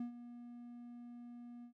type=tone with ADSR envelope; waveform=triangle; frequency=240 Hz; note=B3; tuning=49 cents flat; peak=-35 dBFS; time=0-1.73 s; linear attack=4 ms; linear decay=110 ms; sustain=-12 dB; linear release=92 ms; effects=none